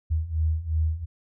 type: beating tone pair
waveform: sine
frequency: 77.78 / 80.58 Hz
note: D#2 / E2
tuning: 0 / -39 cents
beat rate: 2.8 Hz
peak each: -27 / -24 dBFS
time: 0.1-1.06 s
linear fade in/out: 20 ms
effects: none